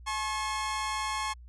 sawtooth tone pair together, 857.8 / 1082 Hz, A5 / C#6, -44 / -42 cents, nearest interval major third, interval 402 cents, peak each -31 / -28 dBFS, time 0.06-1.34 s, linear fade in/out 20 ms, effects added 60 Hz sine -46 dBFS peak until 1.48 s + resampled to 24000 Hz

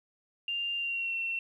sine tone with pitch glide, 2794 to 2711 Hz, F7 to E7, 0 to +48 cents, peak -30 dBFS, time 0.48-1.39 s, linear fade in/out 2 ms, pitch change -52 cents, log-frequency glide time 0.76-1.15 s, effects 11-bit

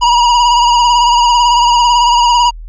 square tone with vibrato, 959 Hz, A#5, 49 cents sharp, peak -7 dBFS, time 0.01-2.51 s, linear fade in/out 20 ms, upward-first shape sine, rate 18 Hz, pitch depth 42 cents each way, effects added 40 Hz sine -25 dBFS peak until 2.68 s + resampled to 16000 Hz

